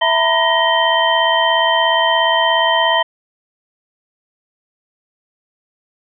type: tone cluster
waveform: sine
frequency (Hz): 659 / 917 / 994 / 1882 / 3108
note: E5 / A#5 / B5 / A#6 / G7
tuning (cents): -1 / -29 / +11 / +16 / -16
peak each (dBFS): -18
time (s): 0.01-3.03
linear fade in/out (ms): 10
effects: none